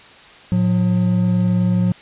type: tone pair together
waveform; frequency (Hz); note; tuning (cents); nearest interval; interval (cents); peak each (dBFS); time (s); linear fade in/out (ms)
triangle; 111.6 / 179.78; A2 / F#3; +25 / -50; minor sixth; 825; -17 / -13; 0.52-1.92; 0
effects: white hiss -43 dBFS RMS until 2.01 s + resampled to 8000 Hz